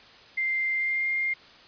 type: tone with pitch glide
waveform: sine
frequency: 2093 to 2115 Hz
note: C7 to C7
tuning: 0 to +18 cents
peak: -24 dBFS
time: 0.37-1.34 s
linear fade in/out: 10 ms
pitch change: +18 cents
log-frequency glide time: 0.76-1.07 s
effects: white hiss -51 dBFS RMS until 1.67 s + resampled to 11025 Hz